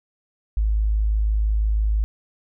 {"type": "tone", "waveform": "sine", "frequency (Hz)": 53, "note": "G#1", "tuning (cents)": 36, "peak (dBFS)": -17, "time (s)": [0.57, 2.04], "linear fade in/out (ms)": 0, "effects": []}